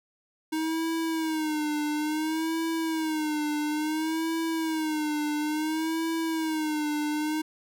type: tone with vibrato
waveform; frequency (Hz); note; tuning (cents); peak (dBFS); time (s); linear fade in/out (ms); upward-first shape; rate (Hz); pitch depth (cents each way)
square; 312.9; D#4; +10; -27; 0.52-7.42; 10; sine; 0.58; 79
effects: none